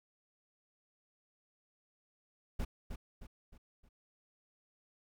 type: noise with echo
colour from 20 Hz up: brown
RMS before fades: -34 dBFS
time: 2.59-2.65 s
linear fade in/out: 10 ms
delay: 310 ms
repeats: 4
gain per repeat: -7 dB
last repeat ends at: 3.89 s
effects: none